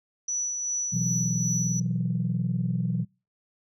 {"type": "tone with tremolo", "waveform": "sine", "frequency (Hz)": 5920, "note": "F#8", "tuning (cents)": 0, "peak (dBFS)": -25, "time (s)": [0.28, 1.8], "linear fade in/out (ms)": 5, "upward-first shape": "sine", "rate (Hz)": 2.6, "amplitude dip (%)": 35}
{"type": "chord", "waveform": "sine", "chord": "B suspended fourth", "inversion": "none", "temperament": "equal", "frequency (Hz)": [123.47, 164.81, 185], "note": ["B2", "E3", "F#3"], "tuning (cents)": [0, 0, 0], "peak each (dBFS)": -28, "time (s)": [0.92, 3.05], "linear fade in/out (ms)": 20}
{"effects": ["noise-tail reverb RT60 0.3 s tail -25 dB re dry", "tanh soft clip ceiling -16 dBFS"]}